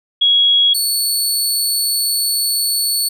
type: tone pair in turn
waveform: sine / 20% pulse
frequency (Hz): 3322 / 4434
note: G#7 / C#8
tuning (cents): 0 / 0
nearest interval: perfect fourth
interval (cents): 500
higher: second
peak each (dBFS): -9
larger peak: neither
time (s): 0.21-0.74 / 0.74-3.09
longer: second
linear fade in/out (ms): 10
effects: none